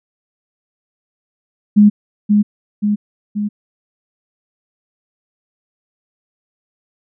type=tone with echo; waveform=sine; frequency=207.7 Hz; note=G#3; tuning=in tune; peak=-4 dBFS; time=1.76-1.9 s; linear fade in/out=20 ms; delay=530 ms; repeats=3; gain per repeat=-4 dB; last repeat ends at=3.49 s; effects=none